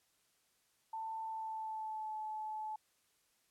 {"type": "tone with pitch glide", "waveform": "sine", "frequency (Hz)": [889, 863.7], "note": ["A5", "A5"], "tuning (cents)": [18, -32], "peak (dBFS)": -39, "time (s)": [0.93, 2.76], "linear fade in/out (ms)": 5, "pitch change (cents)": -50, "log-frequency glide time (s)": [1.24, 2.16], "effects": ["white hiss -75 dBFS RMS until 3.5 s", "low-pass 12000 Hz 12 dB/octave"]}